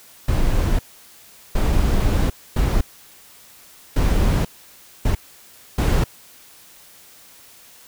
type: noise bursts at uneven times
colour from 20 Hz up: brown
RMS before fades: -17 dBFS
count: 6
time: 0.28-0.79 / 1.55-2.3 / 2.56-2.81 / 3.96-4.45 / 5.05-5.15 / 5.78-6.04 s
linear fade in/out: 5 ms
effects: white hiss -47 dBFS RMS until 7.87 s